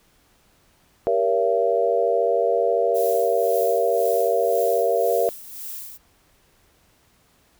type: chord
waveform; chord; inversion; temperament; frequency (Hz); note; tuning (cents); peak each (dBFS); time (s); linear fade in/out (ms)
sine; G diminished seventh; none; just; 392 / 470.4 / 564.5 / 677.4; G4 / Bb4 / Db5 / Fb5; 0 / +16 / +31 / +47; -26 / -21 / -24 / -22; 1.07-5.29; 0
type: noise with tremolo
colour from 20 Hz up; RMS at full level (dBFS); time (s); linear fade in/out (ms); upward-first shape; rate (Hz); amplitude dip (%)
violet; -33; 2.94-5.98; 20; sine; 1.9; 60
effects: pink hiss -60 dBFS RMS until 7.59 s